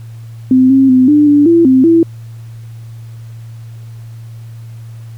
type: tone with pitch steps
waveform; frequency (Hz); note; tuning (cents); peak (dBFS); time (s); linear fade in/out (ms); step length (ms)
sine; 257.8 / 268 / 256.1 / 296.4 / 290.6 / 336.6 / 260.5 / 331.8; C4 / C4 / C4 / D4 / D4 / E4 / C4 / E4; -26 / +42 / -37 / +16 / -18 / +36 / -7 / +11; -4; 0.51-2.03; 2; 190
effects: added 114 Hz sine -27 dBFS peak until 5.17 s + pink hiss -48 dBFS RMS until 5.17 s